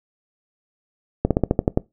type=slowing click train; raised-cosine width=2 ms; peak=-3 dBFS; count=8; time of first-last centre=1.25-1.774 s; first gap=57 ms; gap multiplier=1.09; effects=noise-tail reverb RT60 0.2 s tail -21 dB re dry